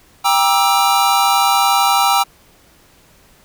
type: chord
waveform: square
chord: E half-diminished seventh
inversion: first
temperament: just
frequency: 791.1 / 949.3 / 1186.7 / 1318.5 Hz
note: G5 / Bb5 / D6 / E6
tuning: +16 / +31 / +18 / 0 cents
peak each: -16 / -18 / -22 / -18 dBFS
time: 0.24-2.24 s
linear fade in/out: 20 ms
effects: pink hiss -50 dBFS RMS until 3.44 s